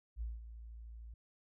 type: tone with ADSR envelope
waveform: sine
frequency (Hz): 56.6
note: A1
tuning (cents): +50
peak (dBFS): -36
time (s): 0.16-1.14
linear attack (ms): 53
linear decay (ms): 190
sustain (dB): -11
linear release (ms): 4
effects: none